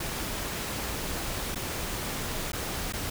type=noise with dropouts; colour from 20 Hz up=pink; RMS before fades=-33 dBFS; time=0-3.1 s; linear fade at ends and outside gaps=5 ms; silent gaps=1.548-1.556 / 2.52-2.531 / 2.925-2.934 s; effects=none